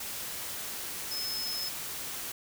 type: tone in noise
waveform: sine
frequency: 5180 Hz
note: E8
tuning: 31 cents flat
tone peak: -33 dBFS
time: 1.11-1.69 s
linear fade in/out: 5 ms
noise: white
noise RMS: -38 dBFS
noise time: 0-2.32 s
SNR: +2 dB
effects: none